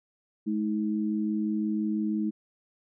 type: tone pair together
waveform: sine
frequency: 212.6 / 318.5 Hz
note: G#3 / D#4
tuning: +41 / +41 cents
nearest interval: perfect fifth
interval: 700 cents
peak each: -27 / -30 dBFS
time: 0.46-2.31 s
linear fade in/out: 20 ms
effects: none